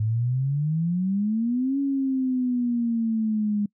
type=exponential two-way sweep; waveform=sine; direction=up then down; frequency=105.9 to 279.9 to 204.3 Hz; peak=-21 dBFS; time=0-3.66 s; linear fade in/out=5 ms; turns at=1.79 s; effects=noise-tail reverb RT60 0.1 s tail -25 dB re dry